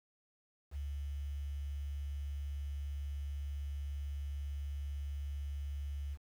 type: tone with quantisation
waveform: sine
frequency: 71.1 Hz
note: C#2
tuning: 45 cents sharp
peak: -37 dBFS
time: 0.71-6.18 s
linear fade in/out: 50 ms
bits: 10
effects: none